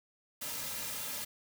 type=noise with comb filter; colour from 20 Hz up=white; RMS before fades=-39 dBFS; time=0.41-1.25 s; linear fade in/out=10 ms; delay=2.7 ms; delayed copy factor=-0.7; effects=none